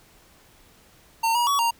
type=tone with pitch steps; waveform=square; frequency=910 / 956 / 1128 / 931 Hz; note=A#5 / A#5 / C#6 / A#5; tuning=-42 / +43 / +30 / -2 cents; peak=-20 dBFS; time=1.23-1.71 s; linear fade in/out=10 ms; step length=120 ms; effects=pink hiss -55 dBFS RMS until 1.79 s